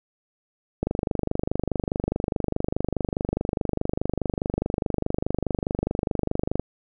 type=click train; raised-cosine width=2 ms; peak=-10 dBFS; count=144; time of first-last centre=0.83-6.596 s; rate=24.8 Hz; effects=none